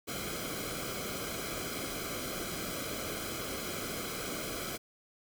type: noise with comb filter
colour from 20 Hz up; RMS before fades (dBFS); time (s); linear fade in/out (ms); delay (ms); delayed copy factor
pink; -38; 0.07-4.78; 20; 1.1; -0.75
effects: none